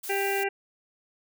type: noise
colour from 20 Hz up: blue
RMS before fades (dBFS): -37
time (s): 0.03-0.44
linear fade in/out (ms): 10
type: harmonic tone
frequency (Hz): 395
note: G4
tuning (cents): +13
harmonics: 1 / 2 / 4 / 5 / 6 / 7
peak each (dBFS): -28 / -31 / -34 / -35 / -36 / -36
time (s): 0.09-0.49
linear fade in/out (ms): 10
effects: none